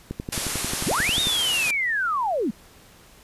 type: click train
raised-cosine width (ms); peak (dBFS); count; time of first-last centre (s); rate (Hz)
3; -16; 14; 0.11-1.271; 11.2
type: low-pass noise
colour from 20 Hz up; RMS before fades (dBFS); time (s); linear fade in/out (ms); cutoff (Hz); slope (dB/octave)
white; -29; 0.32-1.71; 5; 12000; 96
type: linear two-way sweep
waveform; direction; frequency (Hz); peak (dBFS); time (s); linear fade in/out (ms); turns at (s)
sine; up then down; 51.91 to 3765 to 180.5; -21; 0.86-2.51; 10; 1.2
effects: pink hiss -51 dBFS RMS until 3.23 s + resampled to 32000 Hz